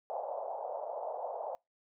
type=band-pass noise; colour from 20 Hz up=white; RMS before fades=-39 dBFS; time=0.1-1.55 s; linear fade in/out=0 ms; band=530 to 830 Hz; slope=48 dB/octave; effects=noise-tail reverb RT60 0.2 s tail -26 dB re dry